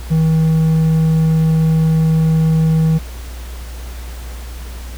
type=tone; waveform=triangle; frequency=160 Hz; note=D#3; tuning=49 cents sharp; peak=-8 dBFS; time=0.1-2.99 s; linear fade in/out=20 ms; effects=added 60 Hz sine -26 dBFS peak until 4.97 s + pink hiss -37 dBFS RMS until 4.97 s